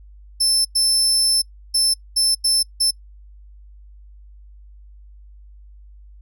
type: tone bursts at uneven times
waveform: 30% pulse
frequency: 5290 Hz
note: E8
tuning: 5 cents sharp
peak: -11 dBFS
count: 6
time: 0.4-0.65 / 0.75-1.42 / 1.74-1.94 / 2.16-2.35 / 2.44-2.63 / 2.8-2.91 s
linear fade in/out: 10 ms
effects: noise-tail reverb RT60 0.1 s tail -24 dB re dry + added 50 Hz sine -41 dBFS peak until 6.21 s